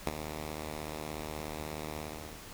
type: tone with ADSR envelope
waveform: 5% pulse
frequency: 76.7 Hz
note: D#2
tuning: 24 cents flat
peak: -17 dBFS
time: 0.06-2.47 s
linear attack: 13 ms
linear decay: 30 ms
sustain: -10 dB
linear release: 490 ms
effects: pink hiss -48 dBFS RMS until 2.53 s